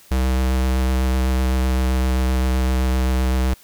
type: tone with vibrato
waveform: square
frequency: 64.3 Hz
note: C2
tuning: 30 cents flat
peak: -17 dBFS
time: 0.11-3.54 s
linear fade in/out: 5 ms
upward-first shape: square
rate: 7.8 Hz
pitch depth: 11 cents each way
effects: white hiss -49 dBFS RMS until 3.63 s